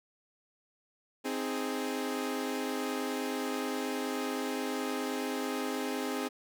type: chord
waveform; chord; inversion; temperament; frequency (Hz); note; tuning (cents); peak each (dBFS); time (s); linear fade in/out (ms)
sawtooth; Ab major; first; equal; 261.6 / 311.1 / 415.3; C4 / Eb4 / Ab4; 0 / 0 / 0; -31 / -35 / -33; 1.24-6.29; 20
effects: none